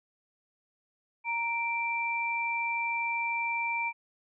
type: tone pair together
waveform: sine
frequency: 932.7 / 2349 Hz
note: A#5 / D7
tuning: +1 / 0 cents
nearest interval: octave + major third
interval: 1599 cents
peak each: -32 / -30 dBFS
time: 1.24-3.93 s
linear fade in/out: 50 ms
effects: none